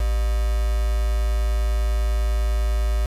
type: tone with quantisation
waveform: sine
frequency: 55 Hz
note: A1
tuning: in tune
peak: -18 dBFS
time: 0-3.06 s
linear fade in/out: 5 ms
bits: 5
effects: resampled to 32000 Hz